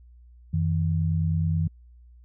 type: tone pair together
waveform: sine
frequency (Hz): 90.4 / 159.87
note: F#2 / D#3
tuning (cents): -40 / +47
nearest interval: minor seventh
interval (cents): 987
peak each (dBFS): -24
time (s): 0.53-1.68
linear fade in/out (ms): 10
effects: added 60 Hz sine -48 dBFS peak until 2.24 s